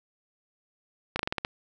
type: slowing click train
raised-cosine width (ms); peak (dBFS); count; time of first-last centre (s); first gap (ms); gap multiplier
0.3; -12; 7; 1.16-1.449; 33; 1.15
effects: none